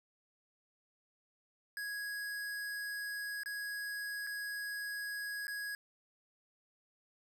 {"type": "tone with dropouts", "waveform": "square", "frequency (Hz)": 1661.2, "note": "G#6", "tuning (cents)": 0, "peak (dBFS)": -39, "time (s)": [1.77, 5.75], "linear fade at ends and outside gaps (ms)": 1, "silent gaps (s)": [[3.434, 3.459], [4.267, 4.271], [5.47, 5.48]], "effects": []}